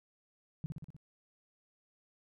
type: tone with echo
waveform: sine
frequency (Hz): 153.1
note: D#3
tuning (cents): -28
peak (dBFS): -33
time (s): 0.64-0.66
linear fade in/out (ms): 0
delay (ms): 61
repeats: 5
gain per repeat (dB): -3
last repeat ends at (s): 0.965
effects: none